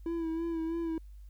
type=tone with vibrato; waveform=triangle; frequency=329.6 Hz; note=E4; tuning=in tune; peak=-29 dBFS; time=0.06-0.98 s; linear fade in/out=2 ms; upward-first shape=sine; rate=3.1 Hz; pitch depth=38 cents each way; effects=added 50 Hz sine -46 dBFS peak until 1.29 s + white hiss -74 dBFS RMS until 1.29 s